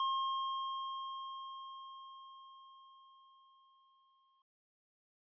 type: tone with exponential decay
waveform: square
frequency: 1070 Hz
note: C6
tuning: 38 cents sharp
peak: -32 dBFS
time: 0-4.42 s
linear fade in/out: 2 ms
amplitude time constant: 960 ms
effects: resampled to 11025 Hz